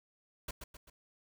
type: noise with echo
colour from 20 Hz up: pink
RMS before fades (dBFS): -40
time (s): 0.48-0.51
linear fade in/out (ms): 5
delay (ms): 130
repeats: 3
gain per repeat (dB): -6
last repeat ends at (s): 0.9
effects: none